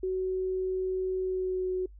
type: tone with pitch glide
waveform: sine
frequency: 373.6 to 369.3 Hz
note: F#4 to F#4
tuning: +17 to -3 cents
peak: -27 dBFS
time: 0.03-1.86 s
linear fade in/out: 5 ms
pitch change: -20 cents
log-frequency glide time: 1.2-1.71 s
effects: noise-tail reverb RT60 0.1 s tail -24 dB re dry + added 50 Hz sine -47 dBFS peak until 1.99 s